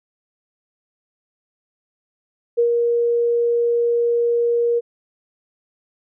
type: tone with ADSR envelope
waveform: sine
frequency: 472.3 Hz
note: A#4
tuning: 23 cents sharp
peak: -12 dBFS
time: 2.57-4.81 s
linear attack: 21 ms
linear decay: 92 ms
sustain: -3 dB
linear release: 31 ms
effects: none